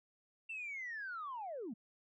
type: linear sweep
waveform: sine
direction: down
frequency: 2712 to 192.3 Hz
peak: -40 dBFS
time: 0.49-1.74 s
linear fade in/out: 10 ms
effects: tanh soft clip ceiling -37 dBFS